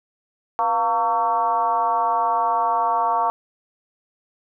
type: tone with frequency modulation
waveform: sine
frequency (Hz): 914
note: A#5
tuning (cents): -34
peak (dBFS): -17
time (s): 0.59-3.3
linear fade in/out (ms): 0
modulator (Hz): 213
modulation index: 1.2
effects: none